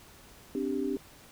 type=chord; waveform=sine; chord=C suspended second; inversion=none; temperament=just; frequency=261.6 / 294.3 / 392.4 Hz; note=C4 / D4 / G4; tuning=0 / +4 / +2 cents; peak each=-33 dBFS; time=0.55-0.97 s; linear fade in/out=2 ms; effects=pink hiss -54 dBFS RMS until 1.31 s